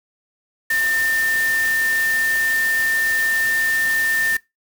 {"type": "tone in noise", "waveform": "sine", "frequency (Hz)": 1800, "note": "A6", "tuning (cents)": 39, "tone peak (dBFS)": -17, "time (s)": [0.7, 4.37], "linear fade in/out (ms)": 5, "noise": "white", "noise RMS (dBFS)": -29, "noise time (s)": [0.7, 4.37], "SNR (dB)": 9, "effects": ["noise-tail reverb RT60 0.2 s tail -22 dB re dry"]}